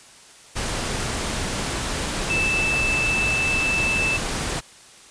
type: tone in noise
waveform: sine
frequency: 2637 Hz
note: E7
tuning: in tune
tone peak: -20 dBFS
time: 2.29-4.18 s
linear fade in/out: 20 ms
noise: pink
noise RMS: -26 dBFS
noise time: 0.55-4.61 s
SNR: +3 dB
effects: white hiss -47 dBFS RMS until 5.1 s + resampled to 22050 Hz